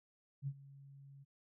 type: tone with ADSR envelope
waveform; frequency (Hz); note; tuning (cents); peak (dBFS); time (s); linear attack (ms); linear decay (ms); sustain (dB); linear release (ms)
sine; 138.59; C#3; 0; -35; 0.42-1.25; 53; 57; -19; 26
effects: none